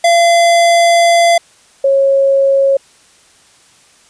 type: tone pair in turn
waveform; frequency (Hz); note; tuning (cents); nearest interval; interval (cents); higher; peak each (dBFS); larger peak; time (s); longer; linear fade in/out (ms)
square / sine; 683 / 547; F5 / C#5; -39 / -23; major third; 384; first; -7; neither; 0.04-1.38 / 1.84-2.77; first; 5
effects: white hiss -47 dBFS RMS until 4.09 s + resampled to 22050 Hz